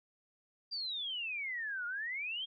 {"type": "exponential two-way sweep", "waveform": "sine", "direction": "down then up", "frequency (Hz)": [4796, 1400, 3283], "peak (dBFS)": -36, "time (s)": [0.71, 2.46], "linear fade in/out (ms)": 20, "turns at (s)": 1.86, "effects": []}